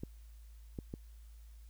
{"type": "clicks", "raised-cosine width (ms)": 3, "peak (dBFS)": -27, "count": 3, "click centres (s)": [0.035, 0.788, 0.939], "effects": ["added 55 Hz sine -51 dBFS peak until 1.69 s", "white hiss -70 dBFS RMS until 1.69 s"]}